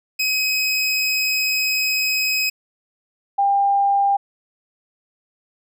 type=tone pair in turn; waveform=25% pulse / sine; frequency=2534 / 798.2 Hz; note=D#7 / G5; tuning=+31 / +31 cents; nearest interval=octave + minor sixth; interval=2000 cents; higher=first; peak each=-14 dBFS; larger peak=neither; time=0.19-2.5 / 3.38-4.17 s; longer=first; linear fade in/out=10 ms; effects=none